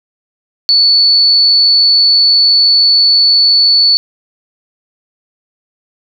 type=tone; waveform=sine; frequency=4453 Hz; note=C#8; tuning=7 cents sharp; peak=-5 dBFS; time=0.69-3.97 s; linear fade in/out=0 ms; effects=none